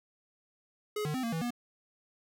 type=tone with pitch steps; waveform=square; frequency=421.6 / 151.1 / 258 / 230.8 / 163.1 / 241 Hz; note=G#4 / D3 / C4 / A#3 / E3 / B3; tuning=+26 / +50 / -24 / -17 / -18 / -42 cents; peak=-32 dBFS; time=0.96-1.506 s; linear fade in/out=5 ms; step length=91 ms; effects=none